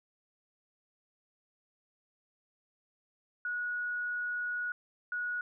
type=tone bursts at uneven times; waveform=sine; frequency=1458 Hz; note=F#6; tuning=26 cents flat; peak=-32 dBFS; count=2; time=3.45-4.72 / 5.12-5.41 s; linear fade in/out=2 ms; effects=none